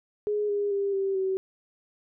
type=tone with pitch steps; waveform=sine; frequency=417.4 / 407.9 / 398.6 / 389.4 / 380.6 Hz; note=G#4 / G#4 / G4 / G4 / F#4; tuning=+9 / -31 / +29 / -12 / +49 cents; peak=-24 dBFS; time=0.27-1.37 s; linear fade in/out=0 ms; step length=220 ms; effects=none